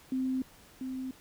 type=tone pair in turn; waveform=sine; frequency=260 / 260 Hz; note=C4 / C4; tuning=-11 / -11 cents; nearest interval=unison; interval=0 cents; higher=neither; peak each=-28 / -34 dBFS; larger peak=first; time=0.12-0.42 / 0.81-1.11 s; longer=neither; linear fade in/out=2 ms; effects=pink hiss -57 dBFS RMS until 1.2 s